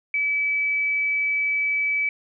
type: tone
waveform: sine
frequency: 2296 Hz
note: D7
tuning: 40 cents flat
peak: -20 dBFS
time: 0.14-2.09 s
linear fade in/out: 2 ms
effects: none